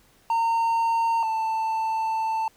triangle tone pair in turn, 916 / 888.4 Hz, A#5 / A5, -31 / +16 cents, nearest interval minor second, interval 53 cents, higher first, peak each -18 / -21 dBFS, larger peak first, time 0.3-1.23 / 1.23-2.48 s, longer second, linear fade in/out 2 ms, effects pink hiss -59 dBFS RMS until 2.56 s

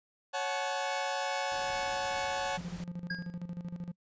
sawtooth chord, F# minor, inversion second, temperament equal with one note detuned, 554.4 / 740 / 863.4 Hz, C#5 / F#5 / A5, 0 / 0 / -33 cents, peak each -32 dBFS, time 0.33-2.58 s, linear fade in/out 20 ms
pink noise, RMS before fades -49 dBFS, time 1.52-2.84 s, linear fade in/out 2 ms
triangle tone with tremolo, 174.61 Hz, F3, in tune, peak -33 dBFS, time 2.57-3.92 s, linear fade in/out 10 ms, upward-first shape square, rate 13 Hz, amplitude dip 70%
square tone with exponential decay, 1631 Hz, G#6, 32 cents flat, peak -32 dBFS, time 3.1-3.37 s, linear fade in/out 5 ms, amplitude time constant 58 ms
effects noise-tail reverb RT60 0.1 s tail -25 dB re dry + resampled to 16000 Hz

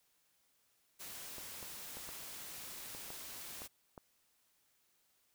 white noise, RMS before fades -48 dBFS, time 0.99-3.68 s, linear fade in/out 20 ms
clicks, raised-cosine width 1 ms, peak -35 dBFS, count 8, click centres 1.383 / 1.628 / 1.97 / 2.09 / 2.949 / 3.104 / 3.619 / 3.978 s
effects white hiss -75 dBFS RMS until 5.34 s

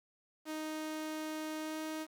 sawtooth tone with pitch glide, 311.1 to 313.3 Hz, D#4 to D#4, 0 to +12 cents, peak -34 dBFS, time 0.45-2.07 s, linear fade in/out 50 ms, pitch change +12 cents, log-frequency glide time 1.59-1.8 s, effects 10-bit

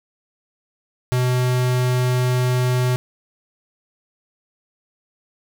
square tone, 125.7 Hz, B2, 31 cents sharp, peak -17 dBFS, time 1.12-2.96 s, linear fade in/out 0 ms, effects none

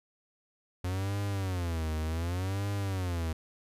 45% pulse tone with vibrato, 88.9 Hz, F2, 31 cents sharp, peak -30 dBFS, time 0.84-3.33 s, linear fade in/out 5 ms, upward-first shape sine, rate 0.67 Hz, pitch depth 220 cents each way, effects resampled to 32000 Hz + 12-bit

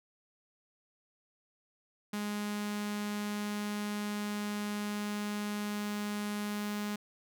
sawtooth tone with notch filter, 207.7 Hz, G#3, in tune, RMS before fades -36 dBFS, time 2.13-6.96 s, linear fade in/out 5 ms, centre 520 Hz, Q 1.3, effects none

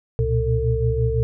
sine tone cluster, 66.7 / 117 / 122.9 / 448.7 Hz, C2 / A#2 / B2 / A4, +34 / +7 / -8 / +34 cents, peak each -23 dBFS, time 0.19-1.23 s, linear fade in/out 0 ms, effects none

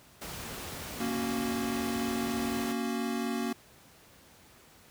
pink noise, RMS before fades -40 dBFS, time 0.21-2.73 s, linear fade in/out 10 ms
square chord, F# major, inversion first, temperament equal, 233.1 / 277.2 / 370 Hz, A#3 / C#4 / F#4, 0 / 0 / 0 cents, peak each -33 / -37 / -38 dBFS, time 1-3.53 s, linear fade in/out 5 ms
effects pink hiss -57 dBFS RMS until 4.9 s + high-pass 60 Hz 12 dB/octave

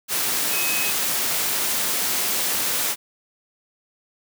sine tone in noise, 2545 Hz, D#7, 39 cents sharp, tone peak -26 dBFS, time 0.5-0.93 s, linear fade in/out 50 ms, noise white, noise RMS -23 dBFS, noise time 0.08-2.96 s, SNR -6 dB, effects high-pass 150 Hz 12 dB/octave

